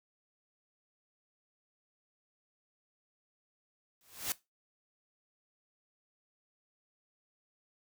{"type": "noise with exponential growth", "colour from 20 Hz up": "white", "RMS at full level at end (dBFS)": -31, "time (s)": [4.01, 4.32], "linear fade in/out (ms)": 1, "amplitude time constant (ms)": 66, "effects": ["noise-tail reverb RT60 0.2 s tail -18 dB re dry"]}